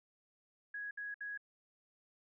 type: tone bursts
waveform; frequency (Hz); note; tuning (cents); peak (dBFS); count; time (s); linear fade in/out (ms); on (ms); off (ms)
sine; 1664; G#6; +3; -40; 3; 0.74-1.376; 5; 170; 63
effects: none